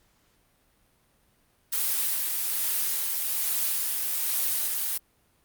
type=noise with tremolo; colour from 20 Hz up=blue; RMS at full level=-26 dBFS; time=1.72-4.98 s; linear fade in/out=10 ms; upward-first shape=sine; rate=1.2 Hz; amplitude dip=25%; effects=pink hiss -66 dBFS RMS until 5.44 s + Opus 48 kbps